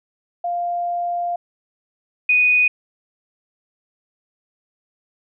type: tone pair in turn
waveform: sine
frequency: 698.5 / 2482 Hz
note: F5 / D#7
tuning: 0 / -5 cents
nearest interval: octave + minor seventh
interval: 2195 cents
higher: second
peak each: -20 / -12 dBFS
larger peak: second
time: 0.44-1.36 / 2.29-2.68 s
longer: first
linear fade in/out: 5 ms
effects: none